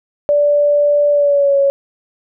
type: tone with pitch glide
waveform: sine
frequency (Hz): 583 to 555.7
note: D5 to C#5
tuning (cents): -13 to +4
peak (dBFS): -9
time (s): 0.29-1.7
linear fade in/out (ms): 0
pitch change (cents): -83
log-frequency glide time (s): 1.11-1.58
effects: none